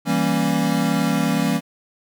square chord, E diminished seventh, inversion none, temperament equal with one note detuned, 164.81 / 196 / 233.1 / 274.6 Hz, E3 / G3 / Bb3 / Db4, 0 / 0 / 0 / -16 cents, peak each -24 dBFS, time 0.05-1.61 s, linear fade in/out 50 ms, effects none

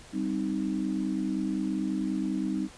sine chord, C minor, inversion second, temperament equal, 196 / 261.6 / 311.1 Hz, G3 / C4 / Eb4, 0 / 0 / 0 cents, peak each -31 / -32 / -31 dBFS, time 0.12-2.69 s, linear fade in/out 50 ms, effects pink hiss -50 dBFS RMS until 2.77 s + resampled to 22050 Hz

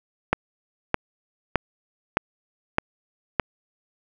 click train, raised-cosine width 0.5 ms, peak -3 dBFS, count 6, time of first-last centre 0.33-3.397 s, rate 1.63 Hz, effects none

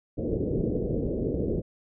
white low-pass noise, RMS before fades -28 dBFS, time 0.17-1.62 s, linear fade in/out 20 ms, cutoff 500 Hz, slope 48 dB/octave, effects none

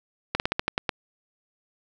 slowing click train, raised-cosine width 0.3 ms, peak -7 dBFS, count 8, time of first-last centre 0.35-0.892 s, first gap 49 ms, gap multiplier 1.15, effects none

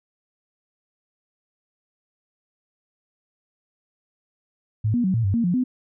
sine tone with pitch steps, 107.9 / 240.7 / 187.6 / 115 / 97.7 / 232.7 / 176.7 / 253.1 Hz, A2 / B3 / F#3 / A#2 / G2 / A#3 / F3 / B3, -33 / -44 / +24 / -23 / -5 / -3 / +21 / +43 cents, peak -18 dBFS, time 4.84-5.64 s, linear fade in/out 10 ms, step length 100 ms, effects none

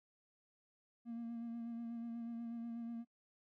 triangle tone with vibrato, 232.8 Hz, A#3, 2 cents flat, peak -39 dBFS, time 1.05-3.05 s, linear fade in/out 50 ms, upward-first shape sine, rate 8.2 Hz, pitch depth 23 cents each way, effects noise-tail reverb RT60 0.1 s tail -26 dB re dry + tanh soft clip ceiling -36 dBFS

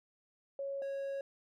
sine / triangle tone pair in turn, 553 / 550.6 Hz, C#5 / C#5, -4 / -12 cents, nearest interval unison, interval 8 cents, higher first, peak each -36 / -34 dBFS, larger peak second, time 0.59-0.82 / 0.82-1.21 s, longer second, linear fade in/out 2 ms, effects none

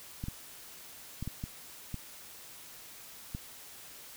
clicks, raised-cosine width 5 ms, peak -24 dBFS, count 7, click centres 0.239 / 0.284 / 1.226 / 1.276 / 1.439 / 1.943 / 3.349 s, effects white hiss -50 dBFS RMS until 4.16 s

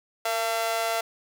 sawtooth tone with amplitude modulation, 679 Hz, F5, 49 cents flat, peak -17 dBFS, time 0.25-1.01 s, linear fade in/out 5 ms, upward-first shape sine, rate 218 Hz, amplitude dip 85%, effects none

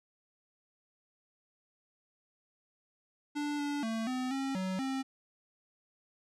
square tone with pitch steps, 293.1 / 289 / 224.2 / 255 / 270.3 / 187.6 / 266.4 Hz, D4 / D4 / A3 / C4 / C#4 / F#3 / C4, -3 / -28 / +33 / -44 / -44 / +24 / +31 cents, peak -33 dBFS, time 3.35-5.03 s, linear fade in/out 20 ms, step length 240 ms, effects low-pass 8000 Hz 12 dB/octave

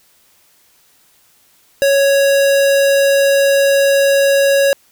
square tone, 554.4 Hz, C#5, in tune, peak -10 dBFS, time 1.82-4.73 s, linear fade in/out 0 ms, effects white hiss -53 dBFS RMS until 4.91 s

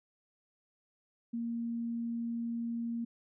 sine tone, 233.1 Hz, A#3, in tune, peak -33 dBFS, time 1.33-3.05 s, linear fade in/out 10 ms, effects none

